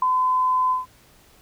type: tone with ADSR envelope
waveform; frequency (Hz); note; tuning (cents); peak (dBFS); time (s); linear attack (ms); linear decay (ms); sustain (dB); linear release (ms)
sine; 1018; C6; -48; -14; 0.02-0.86; 4; 6; -3; 150
effects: pink hiss -54 dBFS RMS until 1.41 s